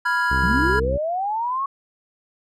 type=chord; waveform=triangle; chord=F diminished; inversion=second; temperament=equal; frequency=987.8 / 1396.9 / 1661.2 Hz; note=Cb6 / F6 / Ab6; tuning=0 / 0 / 0 cents; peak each=-21 dBFS; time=0.05-0.8 s; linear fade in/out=10 ms
type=harmonic tone; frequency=65.41 Hz; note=C2; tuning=in tune; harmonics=1 / 2 / 3 / 4 / 5 / 6 / 7; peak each=-23 / -29 / -33 / -35 / -37 / -39 / -40 dBFS; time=0.3-0.98 s; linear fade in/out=20 ms
type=linear sweep; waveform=sine; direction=up; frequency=157.1 to 1119 Hz; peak=-21 dBFS; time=0.43-1.66 s; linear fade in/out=5 ms
effects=none